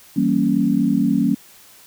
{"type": "chord", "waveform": "sine", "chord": "E diminished seventh", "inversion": "none", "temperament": "equal with one note detuned", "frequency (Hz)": [164.81, 194.08, 233.1, 277.2], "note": ["E3", "G3", "Bb3", "Db4"], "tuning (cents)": [0, -17, 0, 0], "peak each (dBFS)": [-25, -20, -19, -19], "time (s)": [0.16, 1.35], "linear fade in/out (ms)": 10, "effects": ["white hiss -47 dBFS RMS until 1.86 s"]}